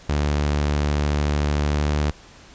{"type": "tone with pitch glide", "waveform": "sawtooth", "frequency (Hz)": [73.42, 74.19], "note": ["D2", "D2"], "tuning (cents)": [0, 18], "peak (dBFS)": -15, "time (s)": [0.09, 2.11], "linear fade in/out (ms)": 5, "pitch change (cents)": 18, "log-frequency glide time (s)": [1.68, 1.93], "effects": ["pink hiss -47 dBFS RMS until 2.54 s", "resampled to 16000 Hz"]}